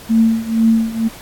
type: tone with tremolo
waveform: sine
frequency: 225.4 Hz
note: A3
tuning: 42 cents sharp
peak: -7 dBFS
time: 0.09-1.09 s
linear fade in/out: 20 ms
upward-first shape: triangle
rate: 2.1 Hz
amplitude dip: 90%
effects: pink hiss -37 dBFS RMS until 1.21 s + AAC 64 kbps